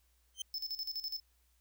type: tone with exponential growth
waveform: 25% pulse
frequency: 3117 Hz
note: G7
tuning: 11 cents flat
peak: -30 dBFS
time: 0.34-0.42 s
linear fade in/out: 5 ms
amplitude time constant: 16 ms
type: tone with tremolo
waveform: square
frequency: 5250 Hz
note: E8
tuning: 8 cents flat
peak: -36 dBFS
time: 0.54-1.2 s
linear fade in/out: 2 ms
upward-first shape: square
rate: 12 Hz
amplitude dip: 75%
effects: added 60 Hz sine -70 dBFS peak until 1.6 s + white hiss -75 dBFS RMS until 1.6 s